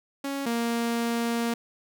sawtooth tone pair in turn, 277.2 / 233.6 Hz, C#4 / A#3, 0 / +4 cents, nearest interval minor third, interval 296 cents, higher first, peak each -25 / -21 dBFS, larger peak second, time 0.24-0.46 / 0.46-1.54 s, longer second, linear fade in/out 5 ms, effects none

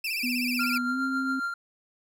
30% pulse tone with vibrato, 2501 Hz, D#7, 8 cents sharp, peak -25 dBFS, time 0.04-0.78 s, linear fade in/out 5 ms, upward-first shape sine, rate 16 Hz, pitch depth 130 cents each way
sine tone with pitch glide, 247.1 to 264.8 Hz, B3 to C4, +1 to +21 cents, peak -28 dBFS, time 0.23-1.4 s, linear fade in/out 10 ms, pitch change +120 cents, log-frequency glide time 0.87-1 s
triangle tone with tremolo, 1389 Hz, F6, 10 cents flat, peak -24 dBFS, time 0.59-1.54 s, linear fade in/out 5 ms, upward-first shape triangle, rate 7.3 Hz, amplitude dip 50%
effects none

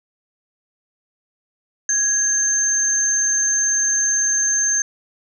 sine tone pair together, 1662 / 6319 Hz, G#6 / G8, +1 / +13 cents, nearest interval octave + major seventh, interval 2312 cents, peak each -25 / -16 dBFS, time 1.89-4.82 s, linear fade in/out 2 ms, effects none

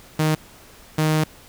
sawtooth tone pair in turn, 155.56 / 155.56 Hz, D#3 / D#3, 0 / 0 cents, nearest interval unison, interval 0 cents, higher neither, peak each -13 dBFS, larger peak neither, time 0.19-0.35 / 0.98-1.24 s, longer second, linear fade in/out 5 ms, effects pink hiss -47 dBFS RMS until 1.48 s

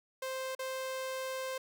sawtooth tone with dropouts, 523.3 Hz, C5, in tune, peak -32 dBFS, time 0.22-1.58 s, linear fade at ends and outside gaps 5 ms, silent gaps 0.551-0.591 s, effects none

